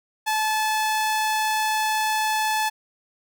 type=tone; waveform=sawtooth; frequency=866 Hz; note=A5; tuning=28 cents flat; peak=-17 dBFS; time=0.26-2.7 s; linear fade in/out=20 ms; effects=none